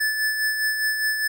square tone with tremolo, 1740 Hz, A6, 20 cents flat, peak -20 dBFS, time 0-1.28 s, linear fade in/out 10 ms, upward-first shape sine, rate 4.9 Hz, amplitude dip 45%, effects none

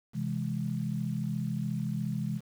sine chord, C augmented, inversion none, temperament equal, 130.81 / 164.81 / 207.7 Hz, C3 / E3 / G#3, 0 / 0 / 0 cents, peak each -34 dBFS, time 0.13-2.41 s, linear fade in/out 50 ms, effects 9-bit

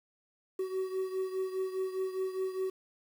triangle beating tone pair, 376.1 / 381 Hz, F#4 / G4, +28 / -49 cents, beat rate 4.9 Hz, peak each -31 / -36 dBFS, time 0.59-2.7 s, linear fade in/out 5 ms, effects 9-bit

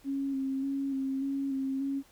sine tone with vibrato, 271.6 Hz, C#4, 35 cents flat, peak -29 dBFS, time 0.04-2.03 s, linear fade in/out 50 ms, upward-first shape square, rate 1.7 Hz, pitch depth 22 cents each way, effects pink hiss -61 dBFS RMS until 2.11 s

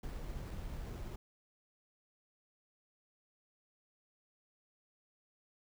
brown noise with sample-and-hold, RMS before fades -43 dBFS, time 0.03-1.16 s, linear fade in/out 5 ms, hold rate 6300 Hz, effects none

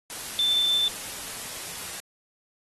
sine tone in noise, 3541 Hz, A7, 10 cents sharp, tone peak -20 dBFS, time 0.39-0.88 s, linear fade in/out 0 ms, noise white, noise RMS -36 dBFS, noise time 0.1-2 s, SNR +13 dB, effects AAC 32 kbps

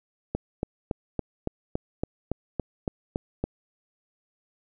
click train, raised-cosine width 2 ms, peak -13 dBFS, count 12, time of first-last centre 0.35-3.44 s, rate 3.56 Hz, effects none

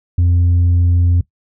sine tone, 87.31 Hz, F2, in tune, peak -7 dBFS, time 0.18-1.21 s, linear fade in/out 5 ms, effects noise-tail reverb RT60 0.1 s tail -18 dB re dry + tanh soft clip ceiling -8 dBFS

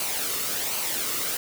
white noise with flanger, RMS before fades -28 dBFS, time 0-1.37 s, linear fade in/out 2 ms, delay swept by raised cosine 0.56 to 1.26 ms, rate 1.3 Hz, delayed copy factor -0.5, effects none

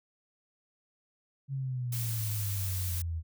sine exponential sweep, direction down, 138.59 to 79.8 Hz, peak -31 dBFS, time 1.48-3.23 s, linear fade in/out 50 ms
blue noise, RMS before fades -38 dBFS, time 1.92-3.02 s, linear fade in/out 5 ms
effects none

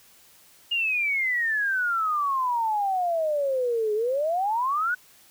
sine exponential two-way sweep, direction down then up, 2859 to 415.3 to 1512 Hz, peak -22 dBFS, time 0.71-4.95 s, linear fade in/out 10 ms, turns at 3.94 s, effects white hiss -55 dBFS RMS until 5.3 s

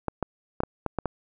clicks, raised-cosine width 1 ms, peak -12 dBFS, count 7, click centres 0.083 / 0.227 / 0.604 / 0.635 / 0.863 / 0.987 / 1.057 s, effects none

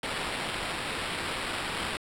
violet noise with sample-and-hold, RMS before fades -33 dBFS, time 0.03-1.97 s, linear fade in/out 2 ms, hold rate 6300 Hz, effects low-pass 10000 Hz 12 dB/octave

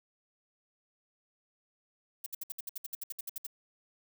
violet noise bursts, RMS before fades -38 dBFS, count 15, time 2.24-3.467 s, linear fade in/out 5 ms, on 23 ms, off 63 ms, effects none

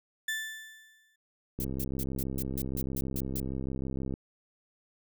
35% pulse tone with exponential decay, 1760 Hz, A6, in tune, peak -27 dBFS, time 0.28-1.16 s, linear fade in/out 5 ms, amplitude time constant 190 ms
click train, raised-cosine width 3 ms, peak -23 dBFS, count 170, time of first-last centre 1.59-4.139 s, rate 66.3 Hz
violet noise bursts, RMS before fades -36 dBFS, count 10, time 1.6-3.4 s, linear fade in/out 2 ms, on 45 ms, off 150 ms
effects none

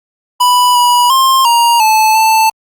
square tone with pitch steps, 988 / 974 / 1060 / 941 / 871 / 883 Hz, B5 / B5 / C6 / A#5 / A5 / A5, 0 / -24 / +22 / +16 / -18 / +6 cents, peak -7 dBFS, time 0.4-2.5 s, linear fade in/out 10 ms, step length 350 ms, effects Opus 48 kbps

